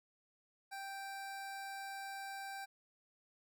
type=tone; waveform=25% pulse; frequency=784 Hz; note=G5; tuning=in tune; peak=-40 dBFS; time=0.71-2.66 s; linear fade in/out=20 ms; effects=none